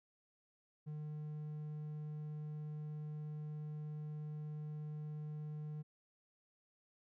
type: tone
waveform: triangle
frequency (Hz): 151.4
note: D#3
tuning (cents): -47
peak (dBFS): -40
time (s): 0.86-5.83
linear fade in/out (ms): 20
effects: none